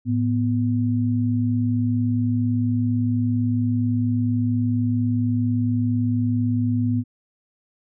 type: tone pair together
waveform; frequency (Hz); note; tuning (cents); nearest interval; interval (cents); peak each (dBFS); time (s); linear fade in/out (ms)
sine; 109 / 246.7; A2 / B3; -16 / -2; octave + major second; 1414; -21; 0.05-7.04; 50
effects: none